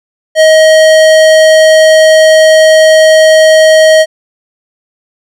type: tone with hard clipping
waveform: sine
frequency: 631 Hz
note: D#5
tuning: 24 cents sharp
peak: -3 dBFS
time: 0.35-4.06 s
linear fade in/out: 50 ms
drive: 18 dB
effects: none